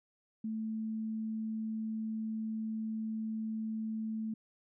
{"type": "tone", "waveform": "sine", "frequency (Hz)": 220, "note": "A3", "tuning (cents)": 0, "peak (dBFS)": -34, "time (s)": [0.44, 4.34], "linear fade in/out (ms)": 5, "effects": []}